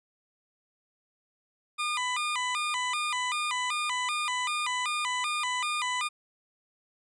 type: tone with vibrato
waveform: 20% pulse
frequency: 1100 Hz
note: C#6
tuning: 14 cents flat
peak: -23 dBFS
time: 1.78-6.09 s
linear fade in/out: 20 ms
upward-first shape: square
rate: 2.6 Hz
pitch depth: 170 cents each way
effects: resampled to 22050 Hz